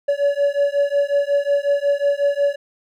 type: beating tone pair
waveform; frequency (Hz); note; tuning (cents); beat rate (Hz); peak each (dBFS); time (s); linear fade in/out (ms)
triangle; 566 / 571.5; C#5 / D5; +36 / -47; 5.5; -17; 0.08-2.56; 10
effects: none